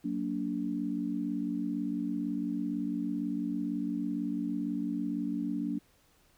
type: chord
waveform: sine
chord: Gb augmented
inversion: none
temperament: just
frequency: 185 / 231.2 / 289.1 Hz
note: Gb3 / Bb3 / D4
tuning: 0 / -14 / -27 cents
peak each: -37 / -35 / -33 dBFS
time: 0.04-5.79 s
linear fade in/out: 10 ms
effects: pink hiss -66 dBFS RMS until 6.37 s